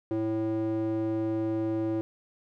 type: tone with band-pass filter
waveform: square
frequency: 110 Hz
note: A2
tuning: in tune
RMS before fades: -29 dBFS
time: 0.11-2.01 s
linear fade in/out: 0 ms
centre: 390 Hz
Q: 5.1
effects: none